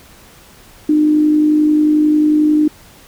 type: tone with amplitude modulation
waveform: sine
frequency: 303.2 Hz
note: D#4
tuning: 45 cents flat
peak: -7 dBFS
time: 0.89-2.68 s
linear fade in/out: 5 ms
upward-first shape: sine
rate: 51.2 Hz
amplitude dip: 35%
effects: pink hiss -43 dBFS RMS until 3.07 s